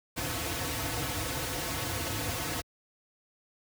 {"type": "noise with comb filter", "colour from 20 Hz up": "pink", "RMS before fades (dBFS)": -33, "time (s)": [0.16, 2.62], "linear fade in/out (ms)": 20, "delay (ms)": 5, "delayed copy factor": -1, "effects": ["high-pass 60 Hz 12 dB/octave"]}